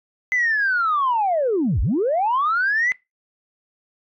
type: linear two-way sweep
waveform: sine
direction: down then up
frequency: 2044 to 41.78 to 2044 Hz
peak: -16 dBFS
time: 0.32-2.92 s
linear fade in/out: 0 ms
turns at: 1.81 s
effects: noise-tail reverb RT60 0.2 s tail -21 dB re dry + tanh soft clip ceiling -13 dBFS